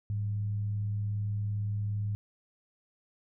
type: tone with frequency modulation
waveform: sine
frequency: 103.83 Hz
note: G#2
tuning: in tune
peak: -29 dBFS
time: 0.1-2.15 s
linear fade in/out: 0 ms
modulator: 82.5 Hz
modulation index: 0.21
effects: none